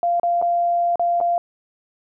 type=tone with dropouts; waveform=sine; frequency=693 Hz; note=F5; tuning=14 cents flat; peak=-16 dBFS; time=0.03-1.38 s; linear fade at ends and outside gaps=1 ms; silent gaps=0.198-0.232 / 0.416-0.424 / 0.957-0.995 / 1.203-1.211 s; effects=none